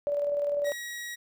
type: tone with tremolo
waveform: sine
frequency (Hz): 578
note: D5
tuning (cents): -28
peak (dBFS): -24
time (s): 0.07-0.72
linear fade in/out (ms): 0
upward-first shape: square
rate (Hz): 20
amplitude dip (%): 30
type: tone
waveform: sawtooth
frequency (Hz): 1907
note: A#6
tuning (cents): +39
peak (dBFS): -32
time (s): 0.64-1.16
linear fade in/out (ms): 20
effects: none